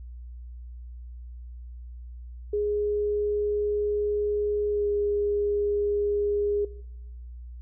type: tone with pitch glide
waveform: sine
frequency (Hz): 415.3 to 410.8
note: G#4 to G#4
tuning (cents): 0 to -19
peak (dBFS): -23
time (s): 2.53-6.65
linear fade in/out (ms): 5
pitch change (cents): -19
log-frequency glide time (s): 4.7-4.86
effects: noise-tail reverb RT60 0.9 s tail -19 dB re dry + added 60 Hz sine -38 dBFS peak until 7.61 s